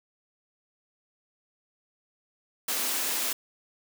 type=high-pass noise; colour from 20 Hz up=white; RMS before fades=-29 dBFS; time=2.68-3.33 s; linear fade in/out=5 ms; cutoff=210 Hz; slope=48 dB/octave; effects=none